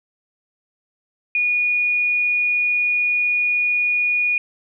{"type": "tone", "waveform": "sine", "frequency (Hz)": 2451, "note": "D#7", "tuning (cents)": -27, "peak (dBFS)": -16, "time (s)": [1.35, 4.38], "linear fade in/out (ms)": 2, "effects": []}